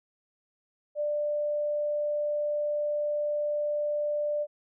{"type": "tone", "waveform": "sine", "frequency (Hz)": 592, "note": "D5", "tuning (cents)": 14, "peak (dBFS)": -26, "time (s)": [0.95, 4.47], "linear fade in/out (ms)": 50, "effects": []}